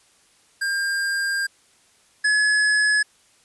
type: tone pair in turn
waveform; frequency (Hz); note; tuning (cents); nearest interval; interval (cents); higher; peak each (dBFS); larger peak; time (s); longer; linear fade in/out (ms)
square; 1603 / 1698.3; G6 / G#6; +38 / +38; minor second; 100; second; -22 / -17; second; 0.61-1.47 / 2.24-3.03; first; 10
effects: white hiss -58 dBFS RMS until 3.44 s + resampled to 24000 Hz